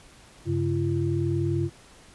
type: tone cluster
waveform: sine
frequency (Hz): 97.7 / 138 / 340.6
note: G2 / C#3 / F4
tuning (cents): -5 / -7 / -43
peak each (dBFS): -27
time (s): 0.45-1.7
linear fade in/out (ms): 50
effects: pink hiss -52 dBFS RMS until 2.14 s + resampled to 24000 Hz